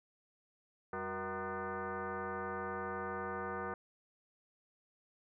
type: tone with frequency modulation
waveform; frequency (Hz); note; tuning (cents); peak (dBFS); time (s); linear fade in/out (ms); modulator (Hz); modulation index
sine; 369; F#4; -5; -37; 0.93-3.74; 2; 282; 4.3
effects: none